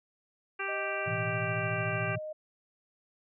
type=harmonic tone; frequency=392 Hz; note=G4; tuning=in tune; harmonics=1 / 2 / 3 / 4 / 5 / 6 / 7; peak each=-40 / -43 / -39 / -37 / -43 / -39 / -40 dBFS; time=0.59-2.16 s; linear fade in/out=10 ms
type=tone with pitch glide; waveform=sine; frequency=622.3 to 617.3 Hz; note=D#5 to D#5; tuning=0 to -14 cents; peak=-36 dBFS; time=0.68-2.33 s; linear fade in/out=10 ms; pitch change=-14 cents; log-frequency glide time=0.79-2.05 s
type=chord; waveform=sine; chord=A suspended second; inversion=none; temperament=equal; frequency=110 / 123.47 / 164.81 Hz; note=A2 / B2 / E3; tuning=0 / 0 / 0 cents; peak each=-36 / -38 / -38 dBFS; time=1.06-2.19 s; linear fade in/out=20 ms
effects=none